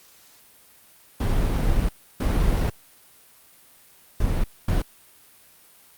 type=noise bursts at uneven times; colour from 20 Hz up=brown; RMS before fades=-21 dBFS; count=4; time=1.2-1.89 / 2.2-2.7 / 4.2-4.44 / 4.68-4.82 s; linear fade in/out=5 ms; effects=white hiss -53 dBFS RMS until 5.97 s + Opus 48 kbps